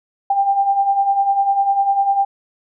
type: beating tone pair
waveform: sine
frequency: 784 / 794 Hz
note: G5 / G5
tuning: 0 / +22 cents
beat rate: 10 Hz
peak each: -21 / -14 dBFS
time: 0.3-2.25 s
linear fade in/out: 5 ms
effects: none